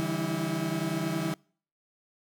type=tone cluster; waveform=35% pulse; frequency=145 / 165.6 / 197.4 / 321.6 Hz; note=D3 / E3 / G3 / E4; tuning=-22 / +8 / +12 / -43 cents; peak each=-34 / -31 / -34 / -31 dBFS; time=0-1.34 s; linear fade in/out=0 ms; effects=noise-tail reverb RT60 0.5 s tail -26 dB re dry